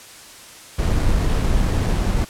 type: noise with sample-and-hold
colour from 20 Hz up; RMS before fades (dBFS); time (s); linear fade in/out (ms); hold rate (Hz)
brown; -18; 0.78-2.25; 10; 6300
effects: white hiss -41 dBFS RMS until 2.29 s + low-pass 10000 Hz 12 dB/octave